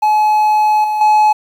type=tone with level steps; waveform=triangle; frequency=852 Hz; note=G#5; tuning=44 cents sharp; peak=-7 / -12 / -5 dBFS; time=0.02-1.33 s; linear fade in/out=10 ms; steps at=0.84 / 1.01 s; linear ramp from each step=2 ms; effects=7-bit